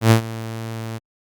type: tone with ADSR envelope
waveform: sawtooth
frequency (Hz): 112.8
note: A2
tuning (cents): +44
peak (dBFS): -4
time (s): 0.01-0.99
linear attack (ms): 100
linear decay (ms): 100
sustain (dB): -19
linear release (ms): 22
effects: Opus 48 kbps